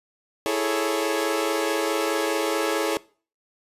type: chord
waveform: sawtooth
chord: A major seventh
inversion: second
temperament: equal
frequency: 329.6 / 415.3 / 440 / 554.4 Hz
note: E4 / G#4 / A4 / C#5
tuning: 0 / 0 / 0 / 0 cents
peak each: -24 dBFS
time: 0.46-2.97 s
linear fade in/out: 0 ms
effects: noise-tail reverb RT60 0.4 s tail -21 dB re dry + resampled to 32000 Hz